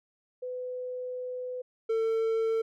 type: tone pair in turn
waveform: sine / triangle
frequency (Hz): 502 / 448.9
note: B4 / A4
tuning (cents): +28 / +35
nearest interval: major second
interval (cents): 193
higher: first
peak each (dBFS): -33 / -23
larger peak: second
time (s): 0.42-1.62 / 1.89-2.62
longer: first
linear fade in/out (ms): 10
effects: none